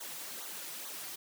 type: noise with flanger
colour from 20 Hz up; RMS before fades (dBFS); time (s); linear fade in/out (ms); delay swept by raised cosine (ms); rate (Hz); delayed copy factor
white; -43; 0-1.16; 10; 0.38 to 4.78; 2.3; -0.8
effects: high-pass 200 Hz 12 dB/octave